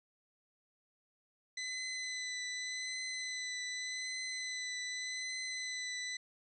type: tone with vibrato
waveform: 20% pulse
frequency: 2011 Hz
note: B6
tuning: 31 cents sharp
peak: -33 dBFS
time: 1.57-6.17 s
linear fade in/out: 5 ms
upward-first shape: triangle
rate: 0.85 Hz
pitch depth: 22 cents each way
effects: resampled to 22050 Hz